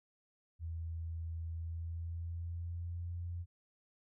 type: tone with pitch glide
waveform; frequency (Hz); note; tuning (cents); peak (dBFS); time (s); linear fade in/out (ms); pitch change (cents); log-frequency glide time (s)
sine; 82.41 to 86.71; E2 to F2; 0 to -12; -38; 0.59-3.46; 50; +88; 1.52-3.14
effects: none